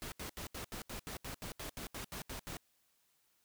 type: noise bursts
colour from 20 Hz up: pink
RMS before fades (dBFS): -44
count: 15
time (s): 0.02-2.569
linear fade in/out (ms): 0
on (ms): 99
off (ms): 76
effects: white hiss -75 dBFS RMS until 3.44 s